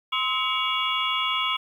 sine tone cluster, 1040 / 1286 / 2253 / 2831 / 3361 Hz, C6 / E6 / C#7 / F7 / G#7, -11 / -43 / +28 / +23 / +20 cents, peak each -29 dBFS, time 0.12-1.57 s, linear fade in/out 10 ms, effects 9-bit

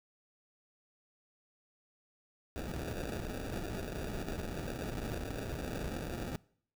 pink noise with sample-and-hold, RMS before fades -39 dBFS, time 2.56-6.36 s, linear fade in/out 0 ms, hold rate 1050 Hz, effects noise-tail reverb RT60 0.6 s tail -23 dB re dry

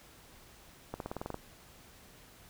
accelerating click train, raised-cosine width 1 ms, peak -23 dBFS, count 9, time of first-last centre 0.94-1.343 s, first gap 62 ms, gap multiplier 0.94, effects pink hiss -57 dBFS RMS until 2.49 s

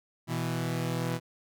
sawtooth tone pair together, 123.47 / 164.81 Hz, B2 / E3, 0 / 0 cents, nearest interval perfect fourth, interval 500 cents, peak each -28 dBFS, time 0.27-1.2 s, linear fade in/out 50 ms, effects none

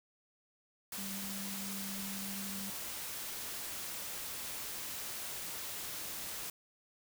sine tone in noise, 196.7 Hz, G3, 6 cents sharp, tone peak -43 dBFS, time 0.98-2.7 s, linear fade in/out 2 ms, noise white, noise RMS -42 dBFS, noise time 0.92-6.5 s, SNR -4 dB, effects none

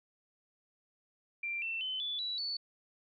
sine tone with pitch steps, 2364 / 2684 / 3048 / 3461 / 3930 / 4463 Hz, D7 / E7 / G7 / A7 / B7 / C#8, +11 / +31 / -49 / -29 / -9 / +11 cents, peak -34 dBFS, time 1.43-2.57 s, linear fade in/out 5 ms, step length 190 ms, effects none

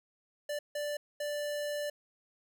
square tone bursts at uneven times, 587.3 Hz, D5, in tune, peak -34 dBFS, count 3, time 0.49-0.59 / 0.75-0.97 / 1.2-1.9 s, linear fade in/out 5 ms, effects none

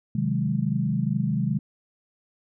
sine chord, Ab dominant seventh, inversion first, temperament equal, 130.81 / 155.56 / 185 / 207.7 Hz, C3 / Eb3 / Gb3 / Ab3, 0 / 0 / 0 / 0 cents, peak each -27 / -27 / -29 / -27 dBFS, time 0.15-1.59 s, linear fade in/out 5 ms, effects none

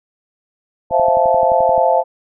sine chord, F major seventh, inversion second, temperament just, 523.8 / 654.8 / 698.5 / 873.1 Hz, C5 / E5 / F5 / A5, +2 / -12 / 0 / -14 cents, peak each -16 dBFS, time 0.9-2.04 s, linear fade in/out 50 ms
click train, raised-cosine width 3 ms, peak -20 dBFS, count 11, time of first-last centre 0.91-1.78 s, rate 11.5 Hz
effects none

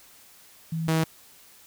sine / sawtooth tone pair in turn, 162.5 / 160.73 Hz, E3 / E3, -24 / -43 cents, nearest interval unison, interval 19 cents, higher first, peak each -26 / -17 dBFS, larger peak second, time 0.72-0.88 / 0.88-1.04 s, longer neither, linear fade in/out 5 ms, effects white hiss -53 dBFS RMS until 1.66 s

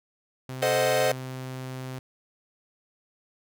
sawtooth tone, 129.7 Hz, C3, 15 cents flat, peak -30 dBFS, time 0.49-1.99 s, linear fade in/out 2 ms
45% pulse chord, A diminished seventh, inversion none, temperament equal, 440 / 523.3 / 622.3 / 740 Hz, A4 / C5 / Eb5 / Gb5, 0 / 0 / 0 / 0 cents, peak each -30 / -25 / -26 / -29 dBFS, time 0.62-1.12 s, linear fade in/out 5 ms
effects none

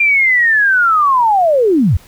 sine linear sweep, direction down, 2400 to 65 Hz, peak -8 dBFS, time 0-1.97 s, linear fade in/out 5 ms, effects pink hiss -44 dBFS RMS until 2.07 s

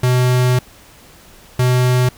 square tone pair in turn, 125.7 / 125.7 Hz, B2 / B2, +31 / +31 cents, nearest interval unison, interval 0 cents, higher neither, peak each -12 dBFS, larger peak neither, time 0.03-0.59 / 1.59-2.09 s, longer first, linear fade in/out 5 ms, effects pink hiss -44 dBFS RMS until 2.17 s

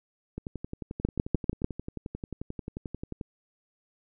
two click trains, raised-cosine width 3 ms, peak -22 / -10 dBFS, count 33 / 5, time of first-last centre 0.38-3.212 / 1.05-1.644 s, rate 11.3 / 6.73 Hz, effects none

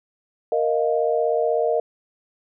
sine chord, Bb suspended fourth, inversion none, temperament equal, 466.2 / 622.3 / 698.5 Hz, Bb4 / Eb5 / F5, 0 / 0 / 0 cents, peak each -21 / -22 / -25 dBFS, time 0.52-1.8 s, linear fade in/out 2 ms, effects none

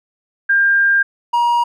sine / triangle tone pair in turn, 1600 / 951.4 Hz, G6 / A#5, +35 / +35 cents, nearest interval major sixth, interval 900 cents, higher first, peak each -10 dBFS, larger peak neither, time 0.49-1.03 / 1.33-1.64 s, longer first, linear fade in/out 10 ms, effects none

